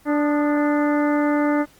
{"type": "harmonic tone with a mistuned harmonic", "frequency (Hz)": 293.7, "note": "D4", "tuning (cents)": 0, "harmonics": [1, 2, 3, 4, 5, 6, 7], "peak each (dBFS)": [-18, -24, -28, -30, -32, -34, -35], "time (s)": [0.05, 1.66], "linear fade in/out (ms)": 50, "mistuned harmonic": 4, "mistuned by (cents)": 67, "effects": ["pink hiss -53 dBFS RMS until 1.79 s", "Opus 24 kbps"]}